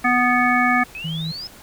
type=harmonic tone; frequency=246.9 Hz; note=B3; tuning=in tune; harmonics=1 / 3 / 5 / 7 / 9; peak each=-21 / -21 / -21 / -21 / -21 dBFS; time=0.04-0.84 s; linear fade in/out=10 ms
type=exponential sweep; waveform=sine; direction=up; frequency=2500 to 5220 Hz; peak=-29 dBFS; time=0.95-1.47 s; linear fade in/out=0 ms
type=tone; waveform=sine; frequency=160.5 Hz; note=E3; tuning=46 cents flat; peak=-24 dBFS; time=1.04-1.32 s; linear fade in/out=10 ms
effects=pink hiss -44 dBFS RMS until 1.62 s